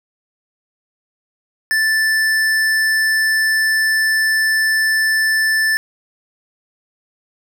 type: tone with tanh clipping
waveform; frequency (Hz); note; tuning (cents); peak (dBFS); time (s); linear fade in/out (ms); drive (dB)
sine; 1760; A6; 0; -15; 1.71-5.77; 0; 17
effects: none